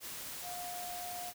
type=tone in noise; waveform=sine; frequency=712 Hz; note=F5; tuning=33 cents sharp; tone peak=-42 dBFS; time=0.42-1.33 s; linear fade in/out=50 ms; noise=white; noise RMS=-44 dBFS; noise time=0-1.34 s; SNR=-1 dB; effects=none